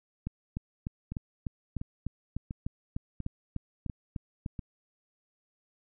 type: two click trains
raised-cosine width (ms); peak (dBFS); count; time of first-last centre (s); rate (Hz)
5; -21 / -24; 15 / 6; 0.27-4.462 / 1.12-4.592; 3.34 / 1.44
effects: none